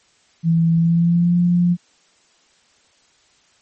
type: tone with pitch glide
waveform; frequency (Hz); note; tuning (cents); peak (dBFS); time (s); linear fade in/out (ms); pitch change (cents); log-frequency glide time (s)
sine; 165.4 to 175.24; E3 to F3; +6 to +6; -12; 0.43-1.77; 50; +100; 0.75-1.38
effects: white hiss -57 dBFS RMS until 3.61 s + MP3 32 kbps